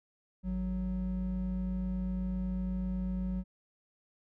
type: tone pair together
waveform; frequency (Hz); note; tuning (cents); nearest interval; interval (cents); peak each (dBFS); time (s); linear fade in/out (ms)
triangle; 53 / 185; G#1 / F#3; +36 / 0; octave + minor seventh; 2164; -33 / -30; 0.43-3.44; 50
effects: tanh soft clip ceiling -24 dBFS